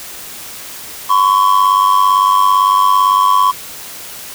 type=ring-modulated tone; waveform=triangle; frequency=1068 Hz; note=C6; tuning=35 cents sharp; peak=-3 dBFS; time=1.09-3.52 s; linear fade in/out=20 ms; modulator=48.9 Hz; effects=white hiss -30 dBFS RMS until 4.34 s